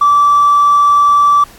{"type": "tone with hard clipping", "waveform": "sine", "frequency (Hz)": 1160, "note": "D6", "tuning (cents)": -22, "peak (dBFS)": -6, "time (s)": [0.01, 1.44], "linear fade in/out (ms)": 5, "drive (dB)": 1, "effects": ["pink hiss -40 dBFS RMS until 1.58 s", "AAC 64 kbps"]}